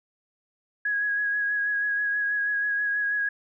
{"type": "tone with vibrato", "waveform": "sine", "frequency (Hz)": 1661.2, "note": "G#6", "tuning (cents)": 0, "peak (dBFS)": -23, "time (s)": [0.85, 3.29], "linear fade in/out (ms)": 5, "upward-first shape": "sine", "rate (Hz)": 6.2, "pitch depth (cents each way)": 22, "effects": []}